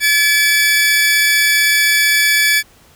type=tone pair together; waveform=sawtooth; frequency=1717.6 / 2302 Hz; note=A6 / D7; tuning=-42 / -35 cents; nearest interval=perfect fourth; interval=507 cents; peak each=-10 dBFS; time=0-2.63 s; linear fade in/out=50 ms; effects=pink hiss -48 dBFS RMS until 2.95 s